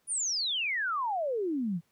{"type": "exponential sweep", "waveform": "sine", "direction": "down", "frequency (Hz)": [10000, 157.3], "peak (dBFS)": -28, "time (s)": [0.07, 1.81], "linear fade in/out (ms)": 50, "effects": ["pink hiss -72 dBFS RMS until 1.91 s", "high-pass 80 Hz 12 dB/octave"]}